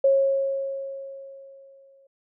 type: tone with exponential decay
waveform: sine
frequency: 545 Hz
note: C#5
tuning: 29 cents flat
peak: -14 dBFS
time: 0.04-2.07 s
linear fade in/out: 5 ms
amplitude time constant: 440 ms
effects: none